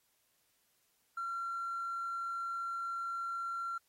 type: tone with hard clipping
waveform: sine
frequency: 1368 Hz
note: F6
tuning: 36 cents flat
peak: -36 dBFS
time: 1.17-3.78 s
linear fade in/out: 5 ms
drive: 1 dB
effects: white hiss -75 dBFS RMS until 3.88 s + AAC 48 kbps